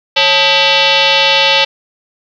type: tone with frequency modulation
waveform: sine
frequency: 164.81 Hz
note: E3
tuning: in tune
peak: -7 dBFS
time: 0.16-1.65 s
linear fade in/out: 10 ms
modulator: 714 Hz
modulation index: 5.6
effects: 8-bit